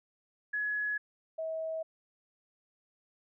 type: tone pair in turn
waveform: sine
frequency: 1689 / 643 Hz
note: G#6 / E5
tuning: +29 / -43 cents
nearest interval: octave + perfect fourth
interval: 1672 cents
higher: first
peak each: -30 / -33 dBFS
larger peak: first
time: 0.53-0.98 / 1.38-1.83 s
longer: neither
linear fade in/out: 10 ms
effects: none